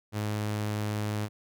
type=tone; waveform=sawtooth; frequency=105.5 Hz; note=G#2; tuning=28 cents sharp; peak=-25 dBFS; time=0.12-1.29 s; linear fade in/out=50 ms; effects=none